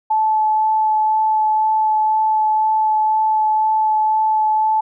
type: tone with vibrato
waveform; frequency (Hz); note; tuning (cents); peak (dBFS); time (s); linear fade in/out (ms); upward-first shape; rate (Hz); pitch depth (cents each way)
sine; 867; A5; -26; -13; 0.1-4.81; 10; sine; 2; 9
effects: none